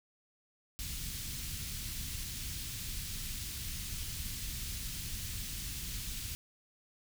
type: band-stop noise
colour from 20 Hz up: pink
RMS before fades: -40 dBFS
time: 0.79-6.35 s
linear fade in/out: 0 ms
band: 130 to 3200 Hz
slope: 12 dB/octave
effects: none